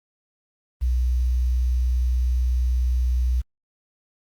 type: tone with quantisation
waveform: sine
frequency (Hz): 61.74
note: B1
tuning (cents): 0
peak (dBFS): -18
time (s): 0.81-3.42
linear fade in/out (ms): 20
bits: 8
effects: Opus 32 kbps